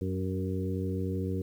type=harmonic tone with a mistuned harmonic; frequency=93.6 Hz; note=F#2; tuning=20 cents sharp; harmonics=1 / 2 / 3 / 4 / 5; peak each=-32 / -35 / -37 / -38 / -39 dBFS; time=0.01-1.42 s; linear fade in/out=5 ms; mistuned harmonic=4; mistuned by=+18 cents; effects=10-bit